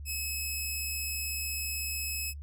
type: tone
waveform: 10% pulse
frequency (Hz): 2578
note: E7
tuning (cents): -39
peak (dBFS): -24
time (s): 0.05-2.34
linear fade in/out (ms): 50
effects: noise-tail reverb RT60 0.1 s tail -26 dB re dry + added 72 Hz sine -39 dBFS peak until 2.42 s